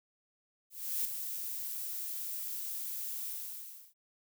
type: noise with ADSR envelope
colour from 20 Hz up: violet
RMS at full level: -32 dBFS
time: 0.7-3.94 s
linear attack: 350 ms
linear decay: 6 ms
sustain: -7 dB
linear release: 680 ms
effects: none

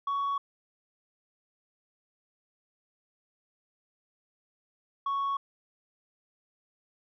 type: tone pair in turn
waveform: sine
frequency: 1119 / 1110 Hz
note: C#6 / C#6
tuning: +16 / +2 cents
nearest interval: unison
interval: 14 cents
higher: first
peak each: -25 dBFS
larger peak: neither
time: 0.07-0.38 / 5.06-5.37 s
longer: neither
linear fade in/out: 5 ms
effects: tanh soft clip ceiling -26 dBFS

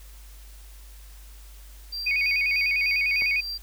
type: tone with tremolo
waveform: triangle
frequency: 4715 Hz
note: D8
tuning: 6 cents sharp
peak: -28 dBFS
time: 1.92-3.58 s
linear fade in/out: 10 ms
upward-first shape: sine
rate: 3.3 Hz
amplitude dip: 55%
type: tone with vibrato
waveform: sine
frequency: 2349 Hz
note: D7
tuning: in tune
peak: -21 dBFS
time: 2.06-3.41 s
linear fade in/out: 10 ms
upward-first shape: square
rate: 10 Hz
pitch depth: 94 cents each way
type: click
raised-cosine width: 1 ms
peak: -26 dBFS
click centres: 3.221 s
effects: added 50 Hz sine -43 dBFS peak until 3.62 s + white hiss -53 dBFS RMS until 3.62 s

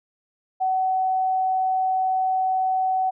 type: tone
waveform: sine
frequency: 753 Hz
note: F#5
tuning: 30 cents sharp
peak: -19 dBFS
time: 0.6-3.11 s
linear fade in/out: 20 ms
effects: none

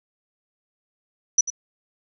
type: tone with echo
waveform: sine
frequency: 5920 Hz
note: F#8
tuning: in tune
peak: -12 dBFS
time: 1.38-1.41 s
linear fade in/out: 5 ms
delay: 93 ms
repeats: 1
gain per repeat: -13 dB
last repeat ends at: 1.503 s
effects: none

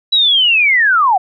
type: linear sweep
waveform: sine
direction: down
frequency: 3951 to 707 Hz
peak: -8 dBFS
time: 0.12-1.18 s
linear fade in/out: 10 ms
effects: none

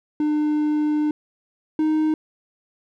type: tone pair in turn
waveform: triangle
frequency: 301.1 / 310.6 Hz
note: D4 / D#4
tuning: +43 / -3 cents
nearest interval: minor second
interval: 54 cents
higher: second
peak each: -16 / -15 dBFS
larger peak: second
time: 0.2-1.11 / 1.79-2.14 s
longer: first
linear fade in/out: 2 ms
effects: none

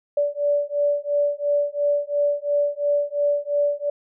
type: beating tone pair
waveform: sine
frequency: 578 / 580.9 Hz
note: D5 / D5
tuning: -28 / -19 cents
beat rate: 2.9 Hz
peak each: -22 dBFS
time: 0.17-3.9 s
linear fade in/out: 5 ms
effects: none

